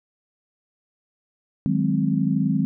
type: chord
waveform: sine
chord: Ab dominant seventh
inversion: second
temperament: equal with one note detuned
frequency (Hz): 155.56 / 186.5 / 207.7 / 261.6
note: Eb3 / Gb3 / Ab3 / C4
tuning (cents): 0 / +14 / 0 / 0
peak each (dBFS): -24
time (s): 1.66-2.65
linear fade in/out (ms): 0
effects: none